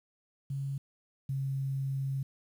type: tone pair in turn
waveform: sine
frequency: 137.7 / 135.65 Hz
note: C#3 / C#3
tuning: -11 / -37 cents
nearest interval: unison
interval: 26 cents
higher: first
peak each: -32 / -30 dBFS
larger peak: second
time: 0.5-0.78 / 1.29-2.23 s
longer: second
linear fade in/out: 5 ms
effects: 10-bit